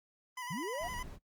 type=tone with vibrato; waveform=25% pulse; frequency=987.8 Hz; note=B5; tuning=in tune; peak=-36 dBFS; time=0.37-1.03 s; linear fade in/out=5 ms; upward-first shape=square; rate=9.7 Hz; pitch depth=38 cents each way
type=linear sweep; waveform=sine; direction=up; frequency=130.81 to 740 Hz; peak=-37 dBFS; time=0.5-0.88 s; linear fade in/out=10 ms
type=noise; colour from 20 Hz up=brown; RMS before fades=-45 dBFS; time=0.79-1.19 s; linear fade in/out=50 ms
effects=noise-tail reverb RT60 0.1 s tail -25 dB re dry + Opus 32 kbps